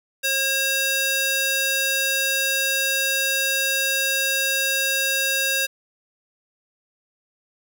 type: tone with high-pass filter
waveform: square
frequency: 540 Hz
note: C#5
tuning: 45 cents flat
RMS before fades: -22 dBFS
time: 0.23-5.67 s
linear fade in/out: 20 ms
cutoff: 1700 Hz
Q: 0.67
effects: 8-bit